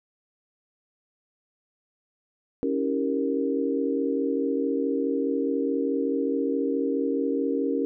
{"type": "chord", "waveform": "sine", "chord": "C# diminished seventh", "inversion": "none", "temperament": "equal with one note detuned", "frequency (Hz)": [277.2, 321.9, 392, 466.2], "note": ["C#4", "E4", "G4", "Bb4"], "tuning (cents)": [0, -41, 0, 0], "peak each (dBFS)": [-26, -32, -30, -28], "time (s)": [2.63, 7.85], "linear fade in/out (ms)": 0, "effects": []}